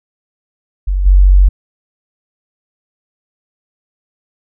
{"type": "tone with level steps", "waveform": "sine", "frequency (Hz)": 47, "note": "F#1", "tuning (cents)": 28, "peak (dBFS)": [-11, -3], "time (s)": [0.87, 1.49], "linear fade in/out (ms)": 10, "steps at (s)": 1.05, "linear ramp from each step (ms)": 20, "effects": []}